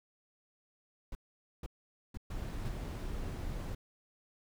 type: noise bursts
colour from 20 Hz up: brown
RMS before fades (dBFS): -40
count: 4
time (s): 1.12-2.684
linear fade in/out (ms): 2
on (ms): 31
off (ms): 480
type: noise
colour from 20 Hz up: brown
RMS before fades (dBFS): -39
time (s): 2.3-3.75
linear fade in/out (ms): 5
effects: none